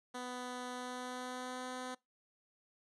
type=tone with pitch glide; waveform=10% pulse; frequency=248.9 to 253.8 Hz; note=B3 to B3; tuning=+14 to +47 cents; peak=-33 dBFS; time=0.14-1.95 s; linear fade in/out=10 ms; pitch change=+33 cents; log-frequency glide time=0.72-1.67 s; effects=noise-tail reverb RT60 0.2 s tail -23 dB re dry + resampled to 24000 Hz